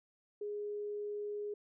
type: tone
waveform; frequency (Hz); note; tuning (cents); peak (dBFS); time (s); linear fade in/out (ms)
sine; 414.5; G#4; -3; -37; 0.41-1.54; 5
effects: none